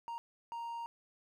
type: tone bursts at uneven times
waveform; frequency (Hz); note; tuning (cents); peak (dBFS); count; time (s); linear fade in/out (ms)
triangle; 932.3; A#5; 0; -37; 2; 0.08-0.18 / 0.52-0.86; 0
effects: none